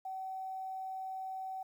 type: tone with quantisation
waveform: sine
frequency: 760 Hz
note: F#5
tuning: 46 cents sharp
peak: -38 dBFS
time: 0.05-1.63 s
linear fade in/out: 5 ms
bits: 11
effects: none